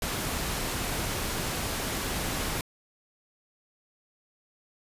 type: noise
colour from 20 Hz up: pink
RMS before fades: -31 dBFS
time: 0.02-2.61 s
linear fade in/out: 2 ms
effects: resampled to 32000 Hz